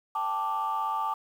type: chord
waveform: sine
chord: G suspended second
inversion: none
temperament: equal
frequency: 784 / 880 / 1174.7 Hz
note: G5 / A5 / D6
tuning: 0 / 0 / 0 cents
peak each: -34 / -29 / -29 dBFS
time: 0.15-1.14 s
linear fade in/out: 5 ms
effects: tanh soft clip ceiling -21 dBFS + 9-bit